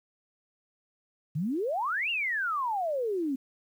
sine exponential two-way sweep, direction up then down, 138.59 to 2868 to 256.4 Hz, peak -27 dBFS, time 1.35-3.36 s, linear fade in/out 10 ms, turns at 2.1 s, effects 10-bit

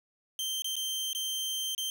sawtooth tone with dropouts, 3136 Hz, G7, in tune, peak -28 dBFS, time 0.39-1.9 s, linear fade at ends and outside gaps 1 ms, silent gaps 0.621-0.644 / 0.756-0.765 / 1.131-1.149 / 1.749-1.779 s, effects none

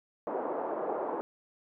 pink band-pass noise, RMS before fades -34 dBFS, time 0.27-1.21 s, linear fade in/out 0 ms, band 340 to 960 Hz, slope 24 dB/octave, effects none

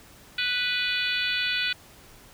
harmonic tone, 493.9 Hz, B4, in tune, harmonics 3 / 4 / 5 / 6 / 7 / 8 / 9, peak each -30 / -35 / -29 / -33 / -31 / -34 / -36 dBFS, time 0.38-1.73 s, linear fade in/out 5 ms, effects pink hiss -51 dBFS RMS until 2.33 s

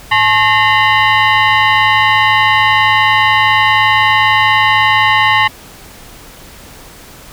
sine tone with frequency modulation, 110 Hz, A2, in tune, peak -7 dBFS, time 0.11-5.48 s, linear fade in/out 10 ms, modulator 971 Hz, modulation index 2.6, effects pink hiss -36 dBFS RMS until 7.32 s

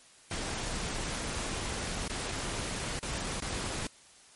pink noise with dropouts, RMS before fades -35 dBFS, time 0.31-3.87 s, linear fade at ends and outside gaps 2 ms, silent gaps 2.079-2.096 / 2.316-2.319 / 2.992-3.028 / 3.403-3.421 s, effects white hiss -57 dBFS RMS until 4.35 s + MP3 48 kbps

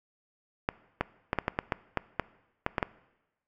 clicks, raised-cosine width 0.5 ms, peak -11 dBFS, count 12, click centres 0.689 / 1.01 / 1.331 / 1.387 / 1.481 / 1.589 / 1.722 / 1.973 / 2.197 / 2.664 / 2.782 / 2.828 s, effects noise-tail reverb RT60 1.0 s tail -20 dB re dry

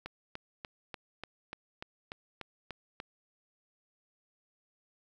click train, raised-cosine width 0.3 ms, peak -24 dBFS, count 11, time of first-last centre 0.06-3.001 s, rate 3.4 Hz, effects 10-bit

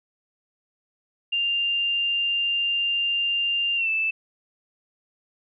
sine tone with pitch glide, 2794 to 2637 Hz, F7 to E7, 0 to 0 cents, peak -21 dBFS, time 1.32-4.11 s, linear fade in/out 10 ms, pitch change -100 cents, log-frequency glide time 3.76-3.89 s, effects none

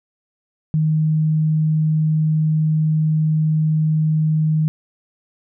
sine tone, 155.9 Hz, D#3, 4 cents sharp, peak -14 dBFS, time 0.74-4.68 s, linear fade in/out 0 ms, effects none

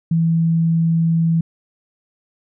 sine tone, 164.81 Hz, E3, in tune, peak -13 dBFS, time 0.11-1.41 s, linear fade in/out 5 ms, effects none

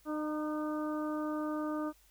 harmonic tone with a mistuned harmonic, 304.3 Hz, D#4, 38 cents flat, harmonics 1 / 2 / 3 / 4 / 5, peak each -34 / -40 / -46 / -42 / -51 dBFS, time 0.05-1.93 s, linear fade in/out 50 ms, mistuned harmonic 3, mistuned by +25 cents, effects added 50 Hz sine -66 dBFS peak until 2.1 s + white hiss -66 dBFS RMS until 2.1 s

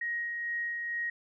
sine tone with tremolo, 1883 Hz, A#6, 17 cents sharp, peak -30 dBFS, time 0.01-1.1 s, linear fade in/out 5 ms, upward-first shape sine, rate 2.2 Hz, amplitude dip 30%, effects none

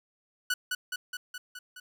sawtooth tone with echo, 1480 Hz, F#6, in tune, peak -22 dBFS, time 0.5-0.54 s, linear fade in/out 5 ms, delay 210 ms, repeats 6, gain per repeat -3 dB, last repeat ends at 1.8 s, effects none

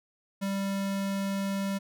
square tone, 196.4 Hz, G3, 4 cents sharp, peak -29 dBFS, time 0.41-1.79 s, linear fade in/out 20 ms, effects none

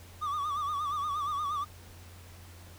triangle tone with vibrato, 1174.7 Hz, D6, in tune, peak -28 dBFS, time 0.21-1.65 s, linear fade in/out 20 ms, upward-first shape sine, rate 8.5 Hz, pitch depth 87 cents each way, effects added 88 Hz sine -49 dBFS peak until 2.78 s + pink hiss -54 dBFS RMS until 2.78 s

